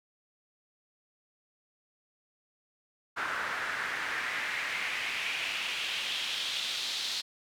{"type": "noise with band-pass filter sweep", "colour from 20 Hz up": "pink", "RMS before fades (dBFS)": -34, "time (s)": [3.16, 7.22], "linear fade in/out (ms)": 20, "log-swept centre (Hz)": [1400, 4100], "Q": 2.9, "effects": []}